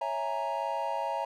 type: chord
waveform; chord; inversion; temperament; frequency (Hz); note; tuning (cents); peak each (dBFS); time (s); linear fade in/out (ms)
triangle; A# half-diminished seventh; first; equal; 554.4 / 659.3 / 830.6 / 932.3; C#5 / E5 / G#5 / A#5; 0 / 0 / 0 / 0; -35 / -34 / -34 / -31; 0.01-1.25; 5
effects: none